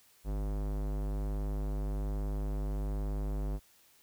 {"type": "tone with low-pass filter", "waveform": "square", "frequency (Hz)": 50.6, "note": "G#1", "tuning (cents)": -44, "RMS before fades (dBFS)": -34, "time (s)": [0.24, 3.6], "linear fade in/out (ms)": 50, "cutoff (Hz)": 790, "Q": 0.72, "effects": ["white hiss -64 dBFS RMS until 4.02 s"]}